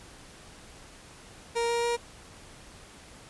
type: tone with pitch steps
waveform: 30% pulse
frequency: 467.7 / 470.7 / 473.7 Hz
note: A#4 / A#4 / A#4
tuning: +6 / +17 / +28 cents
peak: -23 dBFS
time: 1.55-1.97 s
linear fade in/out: 20 ms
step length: 140 ms
effects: pink hiss -50 dBFS RMS until 3.29 s + resampled to 24000 Hz